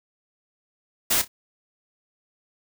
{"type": "noise with echo", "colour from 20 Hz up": "white", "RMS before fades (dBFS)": -21, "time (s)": [1.1, 1.22], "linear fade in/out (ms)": 10, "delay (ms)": 30, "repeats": 2, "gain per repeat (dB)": -14, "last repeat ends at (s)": 1.28, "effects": []}